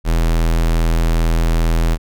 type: tone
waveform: square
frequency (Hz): 41.2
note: E1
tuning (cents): 0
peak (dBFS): -13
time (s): 0.04-1.98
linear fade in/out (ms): 50
effects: none